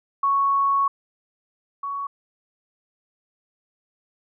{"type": "tone pair in turn", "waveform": "sine", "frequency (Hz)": [1108.7, 1119], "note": ["C#6", "C#6"], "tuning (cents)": [0, 16], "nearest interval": "unison", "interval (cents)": 16, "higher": "second", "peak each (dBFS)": [-17, -26], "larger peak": "first", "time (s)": [[0.23, 0.88], [1.83, 2.07]], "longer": "first", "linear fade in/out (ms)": 5, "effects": []}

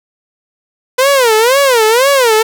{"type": "tone with vibrato", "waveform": "sawtooth", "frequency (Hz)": 493.9, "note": "B4", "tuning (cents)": 0, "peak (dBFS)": -3, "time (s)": [0.98, 2.43], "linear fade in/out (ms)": 10, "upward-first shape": "sine", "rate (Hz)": 2, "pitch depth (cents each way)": 230, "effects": []}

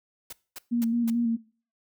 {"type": "noise bursts", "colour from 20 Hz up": "white", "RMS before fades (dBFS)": -39, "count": 4, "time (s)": [0.3, 1.102], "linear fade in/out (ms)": 5, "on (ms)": 28, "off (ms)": 230}
{"type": "tone with vibrato", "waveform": "sine", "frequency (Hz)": 233.1, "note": "A#3", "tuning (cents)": 0, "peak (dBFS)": -22, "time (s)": [0.71, 1.37], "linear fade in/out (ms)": 20, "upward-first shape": "square", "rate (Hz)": 4.6, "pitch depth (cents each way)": 29}
{"effects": ["noise-tail reverb RT60 0.4 s tail -21 dB re dry"]}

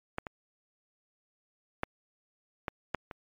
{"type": "clicks", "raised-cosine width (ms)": 0.5, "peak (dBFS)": [-17, -23, -14, -17, -14, -25], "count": 6, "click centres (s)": [0.184, 0.268, 1.834, 2.682, 2.947, 3.112], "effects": ["MP3 64 kbps"]}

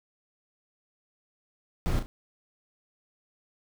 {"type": "noise with echo", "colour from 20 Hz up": "brown", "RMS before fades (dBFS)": -26, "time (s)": [1.86, 1.99], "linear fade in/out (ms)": 0, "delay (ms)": 35, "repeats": 2, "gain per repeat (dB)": -8, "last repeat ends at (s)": 2.06, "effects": []}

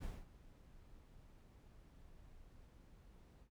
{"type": "noise with ADSR envelope", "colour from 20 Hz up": "brown", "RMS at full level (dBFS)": -44, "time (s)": [0, 3.5], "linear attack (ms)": 34, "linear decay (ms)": 210, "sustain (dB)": -17, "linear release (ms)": 85, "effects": []}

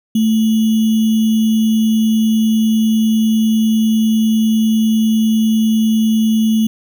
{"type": "tone with sample-and-hold", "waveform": "sine", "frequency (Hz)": 220, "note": "A3", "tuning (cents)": 0, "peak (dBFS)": -10, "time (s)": [0.15, 6.67], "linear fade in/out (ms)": 5, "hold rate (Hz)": 3150, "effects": []}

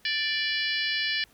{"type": "harmonic tone with a mistuned harmonic", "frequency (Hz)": 587.3, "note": "D5", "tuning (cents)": 0, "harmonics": [3, 4, 5, 6, 7, 8, 9], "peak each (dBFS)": [-30, -33, -32, -36, -34, -35, -37], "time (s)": [0.05, 1.24], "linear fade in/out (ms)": 2, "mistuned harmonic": 6, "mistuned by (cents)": -61, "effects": ["pink hiss -60 dBFS RMS until 1.33 s"]}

